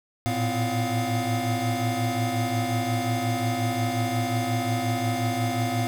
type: tone cluster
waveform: square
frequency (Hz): 110.3 / 115.9 / 253.7 / 704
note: A2 / A#2 / B3 / F5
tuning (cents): +5 / -10 / +47 / +14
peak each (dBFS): -30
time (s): 0.26-5.87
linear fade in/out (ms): 0
effects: none